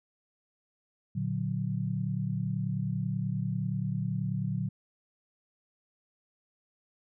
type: chord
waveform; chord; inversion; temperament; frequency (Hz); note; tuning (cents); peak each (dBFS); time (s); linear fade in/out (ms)
sine; Bb augmented; none; equal; 116.54 / 146.83 / 185; Bb2 / D3 / F#3; 0 / 0 / 0; -33; 1.15-4.69; 10
effects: none